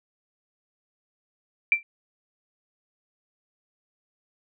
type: tone with exponential decay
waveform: sine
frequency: 2349 Hz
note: D7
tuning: in tune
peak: -12 dBFS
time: 1.72-1.83 s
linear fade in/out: 1 ms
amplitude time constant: 23 ms
effects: none